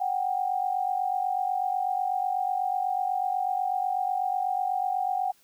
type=tone pair together; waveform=sine; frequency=740 / 788.1 Hz; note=F#5 / G5; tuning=0 / +9 cents; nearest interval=minor second; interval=109 cents; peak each=-27 / -28 dBFS; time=0-5.32 s; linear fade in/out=10 ms; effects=white hiss -62 dBFS RMS until 5.43 s